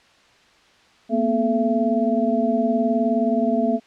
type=tone cluster; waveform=sine; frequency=228.7 / 247.9 / 433.4 / 673 Hz; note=A#3 / B3 / A4 / E5; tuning=-33 / +7 / -26 / +36 cents; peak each=-22 / -22 / -27 / -22 dBFS; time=1.09-3.8 s; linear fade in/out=50 ms; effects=white hiss -54 dBFS RMS until 3.86 s + low-pass 4000 Hz 12 dB/octave